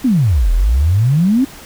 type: exponential two-way sweep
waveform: sine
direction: down then up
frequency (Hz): 280.9 to 38.91 to 280.9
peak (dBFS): -9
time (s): 0.04-1.45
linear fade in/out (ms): 10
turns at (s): 0.52
effects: pink hiss -36 dBFS RMS until 1.65 s